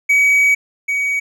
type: tone pair in turn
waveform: triangle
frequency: 2268 / 2259 Hz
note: C#7 / C#7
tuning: +39 / +32 cents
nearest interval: unison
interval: 7 cents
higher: first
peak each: -8 / -14 dBFS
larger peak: first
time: 0.09-0.55 / 0.88-1.2 s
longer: first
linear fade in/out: 10 ms
effects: none